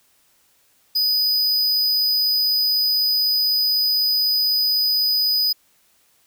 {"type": "tone", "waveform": "square", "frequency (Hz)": 4978, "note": "D#8", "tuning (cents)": 0, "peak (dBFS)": -17, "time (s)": [0.95, 5.53], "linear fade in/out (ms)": 10, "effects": ["white hiss -60 dBFS RMS until 6.26 s"]}